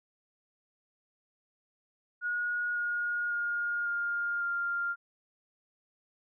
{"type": "tone with pitch steps", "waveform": "sine", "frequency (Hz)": [1446, 1433.5, 1421.2, 1408.9, 1396.7], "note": ["F#6", "F6", "F6", "F6", "F6"], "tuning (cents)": [-40, 45, 30, 15, 0], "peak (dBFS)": -29, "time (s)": [2.21, 4.96], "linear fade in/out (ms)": 50, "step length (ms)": 550, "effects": []}